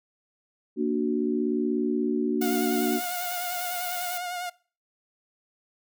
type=chord; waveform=sine; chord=Bb augmented; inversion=none; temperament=equal; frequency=233.1 / 293.7 / 370 Hz; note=Bb3 / D4 / F#4; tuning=0 / 0 / 0 cents; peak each=-27 dBFS; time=0.76-3.01 s; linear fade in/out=50 ms
type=tone with vibrato; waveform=sawtooth; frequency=714 Hz; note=F5; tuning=38 cents sharp; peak=-27 dBFS; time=2.41-4.5 s; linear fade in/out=10 ms; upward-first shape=triangle; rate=10 Hz; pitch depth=44 cents each way
type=noise; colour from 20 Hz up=blue; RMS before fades=-35 dBFS; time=2.41-4.18 s; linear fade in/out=5 ms
effects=noise-tail reverb RT60 0.4 s tail -22 dB re dry